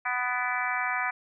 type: harmonic tone with a mistuned harmonic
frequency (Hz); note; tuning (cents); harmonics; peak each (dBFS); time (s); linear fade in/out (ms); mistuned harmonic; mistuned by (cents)
248.3; B3; +9; 3 / 4 / 5 / 6 / 7 / 8 / 9; -34 / -34 / -34 / -34 / -34 / -34 / -34; 0.05-1.11; 10; 9; +62
effects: none